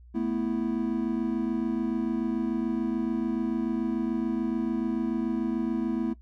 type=chord; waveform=triangle; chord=A suspended second; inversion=none; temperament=equal; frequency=220 / 246.9 / 329.6 Hz; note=A3 / B3 / E4; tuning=0 / 0 / 0 cents; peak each=-28 dBFS; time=0.14-6.14 s; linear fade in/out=20 ms; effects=noise-tail reverb RT60 0.1 s tail -17 dB re dry + added 60 Hz sine -48 dBFS peak until 6.21 s